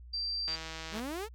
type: tone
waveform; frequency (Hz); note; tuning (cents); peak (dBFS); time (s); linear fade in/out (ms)
sine; 4699; D8; 0; -32; 0.13-0.56; 10
type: click train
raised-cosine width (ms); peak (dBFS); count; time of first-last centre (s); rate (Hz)
0.2; -24; 84; 0.48-0.996; 161
type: exponential sweep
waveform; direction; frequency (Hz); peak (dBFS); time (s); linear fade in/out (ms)
sawtooth; up; 190.5 to 466.2; -32; 0.91-1.29; 50
effects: added 60 Hz sine -47 dBFS peak until 1.34 s